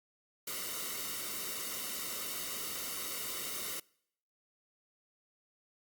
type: noise with comb filter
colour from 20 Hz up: white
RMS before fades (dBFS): -39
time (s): 0.47-3.8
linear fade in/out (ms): 5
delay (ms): 1.2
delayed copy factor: -0.7
effects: noise-tail reverb RT60 0.7 s tail -25 dB re dry + Opus 48 kbps